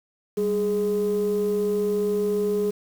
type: tone pair together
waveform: sine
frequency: 196.1 / 416 Hz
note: G3 / G#4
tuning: +1 / +3 cents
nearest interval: octave + minor second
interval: 1302 cents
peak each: -26 / -20 dBFS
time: 0.37-2.71 s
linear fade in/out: 10 ms
effects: tanh soft clip ceiling -17 dBFS + 7-bit